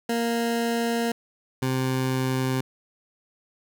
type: tone pair in turn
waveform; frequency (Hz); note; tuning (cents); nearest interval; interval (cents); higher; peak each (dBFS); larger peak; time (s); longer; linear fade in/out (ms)
20% pulse; 233.1 / 130.3; A#3 / C3; 0 / -7; minor seventh; 1007; first; -18; neither; 0.09-1.12 / 1.62-2.61; first; 5
effects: none